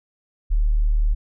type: tone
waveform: sine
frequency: 37.72 Hz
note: D1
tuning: 47 cents sharp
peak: -15 dBFS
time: 0.5-1.15 s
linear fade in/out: 20 ms
effects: none